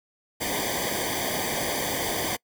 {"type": "noise with comb filter", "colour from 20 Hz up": "pink", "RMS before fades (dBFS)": -28, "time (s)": [0.4, 2.37], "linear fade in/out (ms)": 20, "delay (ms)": 0.74, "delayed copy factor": -0.95, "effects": ["noise-tail reverb RT60 0.1 s tail -25 dB re dry"]}